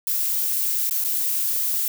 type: noise with dropouts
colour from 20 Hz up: violet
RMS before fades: -23 dBFS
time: 0.07-1.88 s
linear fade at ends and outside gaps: 2 ms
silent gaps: 0.897-0.909 / 1.041-1.046 s
effects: none